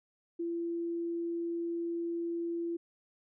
sine tone, 338.9 Hz, E4, 48 cents sharp, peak -32 dBFS, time 0.39-2.77 s, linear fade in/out 10 ms, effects none

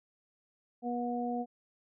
harmonic tone, 241.8 Hz, B3, 36 cents flat, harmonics 1 / 2 / 3, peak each -34 / -39 / -36 dBFS, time 0.82-1.46 s, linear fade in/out 50 ms, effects none

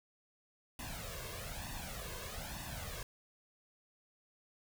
pink noise with flanger, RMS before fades -44 dBFS, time 0.79-3.03 s, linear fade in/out 2 ms, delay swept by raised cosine 1.1 to 1.89 ms, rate 1.1 Hz, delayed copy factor +0.75, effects none

